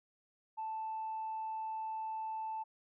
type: tone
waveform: sine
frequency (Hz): 880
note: A5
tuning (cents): 0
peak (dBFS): -36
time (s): 0.57-2.64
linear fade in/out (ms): 20
effects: tanh soft clip ceiling -33 dBFS